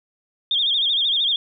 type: tone with vibrato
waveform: sine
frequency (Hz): 3436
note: A7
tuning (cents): -42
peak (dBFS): -17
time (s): 0.51-1.36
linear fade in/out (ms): 2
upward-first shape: sine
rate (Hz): 13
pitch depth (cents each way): 130
effects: none